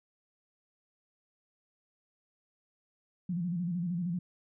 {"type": "tone with vibrato", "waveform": "sine", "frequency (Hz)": 174.61, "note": "F3", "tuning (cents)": 0, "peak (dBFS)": -30, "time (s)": [3.29, 4.19], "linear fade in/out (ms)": 5, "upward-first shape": "square", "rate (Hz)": 13, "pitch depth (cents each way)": 76, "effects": []}